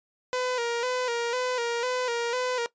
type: tone with vibrato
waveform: sawtooth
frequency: 486.8 Hz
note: B4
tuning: 25 cents flat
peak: -22 dBFS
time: 0.33-2.66 s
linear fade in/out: 0 ms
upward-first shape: square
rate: 2 Hz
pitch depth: 59 cents each way
effects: noise-tail reverb RT60 0.1 s tail -18 dB re dry + resampled to 16000 Hz